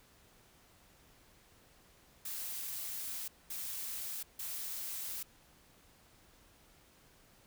blue noise bursts at uneven times, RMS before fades -41 dBFS, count 3, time 2.25-3.28 / 3.5-4.23 / 4.39-5.23 s, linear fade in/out 5 ms, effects pink hiss -64 dBFS RMS until 7.46 s

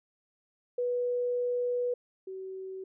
sine tone pair in turn, 490 / 379.5 Hz, B4 / F#4, -14 / +44 cents, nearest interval major third, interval 442 cents, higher first, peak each -27 / -37 dBFS, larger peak first, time 0.78-1.94 / 2.27-2.84 s, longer first, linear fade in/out 5 ms, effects none

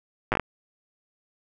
slowing click train, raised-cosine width 0.5 ms, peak -8 dBFS, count 6, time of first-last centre 0.32-0.397 s, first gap 8 ms, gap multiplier 1.33, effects none

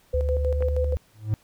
sine tone with tremolo, 506 Hz, B4, 42 cents sharp, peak -23 dBFS, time 0.13-0.95 s, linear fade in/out 10 ms, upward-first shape square, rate 6.3 Hz, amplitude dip 60%
sine tone with pitch glide, 72.4 to 73.58 Hz, D2 to D2, -24 to +4 cents, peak -22 dBFS, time 0.14-0.97 s, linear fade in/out 0 ms, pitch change +28 cents, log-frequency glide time 0.3-0.79 s
click, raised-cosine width 0.5 ms, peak -21 dBFS, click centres 0.624 s
triangle tone with exponential growth, 107.5 Hz, A2, 40 cents flat, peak -15 dBFS, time 1.13-1.34 s, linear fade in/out 0 ms, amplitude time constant 44 ms
effects pink hiss -60 dBFS RMS until 1.43 s

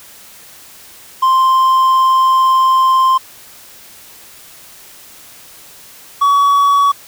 triangle tone pair in turn, 1047 / 1129.8 Hz, C6 / C#6, +1 / +33 cents, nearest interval minor second, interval 132 cents, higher second, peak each -6 dBFS, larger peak neither, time 1.22-3.18 / 6.21-6.92 s, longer first, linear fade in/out 10 ms, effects white hiss -39 dBFS RMS until 7.07 s

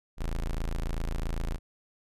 35% pulse tone, 27.62 Hz, A0, 8 cents sharp, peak -27 dBFS, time 0.17-1.59 s, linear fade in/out 50 ms, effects resampled to 32000 Hz

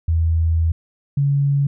sine tone pair in turn, 81.9 / 140.85 Hz, E2 / C#3, -11 / +28 cents, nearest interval major sixth, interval 939 cents, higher second, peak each -14 dBFS, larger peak neither, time 0.08-0.72 / 1.17-1.67 s, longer first, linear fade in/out 5 ms, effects none

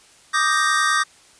square chord, Eb major seventh, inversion third, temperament equal, 1174.7 / 1244.5 / 1568 / 1864.7 Hz, D6 / Eb6 / G6 / Bb6, 0 / 0 / 0 / 0 cents, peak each -23 dBFS, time 0.33-1.04 s, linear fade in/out 20 ms
white high-pass noise, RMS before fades -32 dBFS, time 0.52-0.96 s, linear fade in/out 0 ms, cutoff 7500 Hz, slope 48 dB/octave
effects white hiss -51 dBFS RMS until 1.39 s + resampled to 22050 Hz

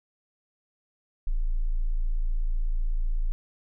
sine tone, 28 Hz, A0, 31 cents sharp, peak -22 dBFS, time 1.27-3.32 s, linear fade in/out 0 ms, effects none

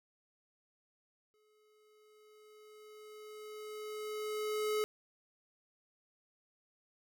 square tone with exponential growth, 426.4 Hz, G#4, 46 cents sharp, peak -31 dBFS, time 1.34-4.84 s, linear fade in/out 0 ms, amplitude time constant 760 ms, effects none

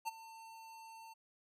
square tone with ADSR envelope, 899 Hz, A5, 37 cents sharp, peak -35 dBFS, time 0.05-1.14 s, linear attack 29 ms, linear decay 21 ms, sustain -17 dB, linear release 15 ms, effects resampled to 32000 Hz

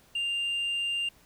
sine tone with tanh clipping, 2794 Hz, F7, in tune, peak -28 dBFS, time 0.15-1.09 s, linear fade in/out 5 ms, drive 2 dB, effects pink hiss -60 dBFS RMS until 1.25 s

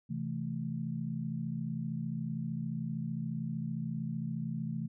sine chord, A minor, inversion first, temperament equal with one note detuned, 131.42 / 164.81 / 220 Hz, C3 / E3 / A3, +8 / 0 / 0 cents, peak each -39 / -37 / -38 dBFS, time 0.09-4.88 s, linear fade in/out 20 ms, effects none

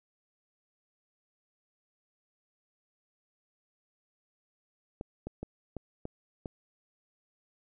clicks, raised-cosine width 2 ms, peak -24 dBFS, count 6, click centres 5.011 / 5.27 / 5.43 / 5.767 / 6.054 / 6.458 s, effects none

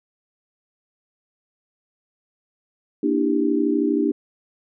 sine chord, E half-diminished seventh, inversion second, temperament just, 237.3 / 296.7 / 329.6 / 395.6 Hz, Bb3 / D4 / E4 / G4, +31 / +18 / 0 / +16 cents, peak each -25 / -20 / -25 / -24 dBFS, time 3.03-4.12 s, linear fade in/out 5 ms, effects none

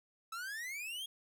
45% pulse exponential sweep, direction up, 1296 to 3322 Hz, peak -40 dBFS, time 0.32-1.06 s, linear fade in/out 5 ms, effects 12-bit

